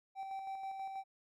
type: tone with tremolo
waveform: triangle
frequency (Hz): 775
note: G5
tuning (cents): -20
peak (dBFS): -37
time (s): 0.15-1.04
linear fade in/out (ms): 50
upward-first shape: square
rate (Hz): 6.2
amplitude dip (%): 35
effects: none